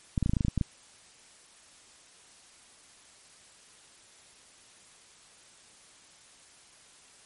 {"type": "clicks", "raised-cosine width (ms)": 5, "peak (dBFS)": -14, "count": 11, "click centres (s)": [0.178, 0.227, 0.261, 0.295, 0.335, 0.368, 0.408, 0.449, 0.483, 0.577, 0.612], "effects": ["white hiss -56 dBFS RMS until 7.25 s", "MP3 48 kbps"]}